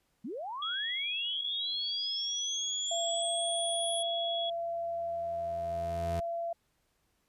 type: linear sweep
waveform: sine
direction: up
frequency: 185 to 10210 Hz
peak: -36 dBFS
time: 0.24-4.03 s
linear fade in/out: 10 ms
type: tone with pitch glide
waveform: sine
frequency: 3322 to 3349 Hz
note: G#7 to G#7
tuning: 0 to +14 cents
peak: -33 dBFS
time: 0.62-4.5 s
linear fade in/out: 5 ms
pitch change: +14 cents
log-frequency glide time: 1.05-3.19 s
type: tone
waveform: sine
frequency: 678 Hz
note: E5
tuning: 49 cents sharp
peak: -32 dBFS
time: 2.91-6.53 s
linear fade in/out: 5 ms
type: tone with exponential growth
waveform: 30% pulse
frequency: 84.4 Hz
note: E2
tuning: 41 cents sharp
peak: -30 dBFS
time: 4.4-6.2 s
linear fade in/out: 0 ms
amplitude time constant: 390 ms
effects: pink hiss -75 dBFS RMS until 7.28 s + resampled to 32000 Hz